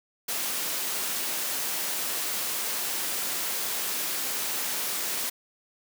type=high-pass noise; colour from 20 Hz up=white; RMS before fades=-30 dBFS; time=0.28-5.3 s; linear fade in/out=10 ms; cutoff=210 Hz; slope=12 dB/octave; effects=none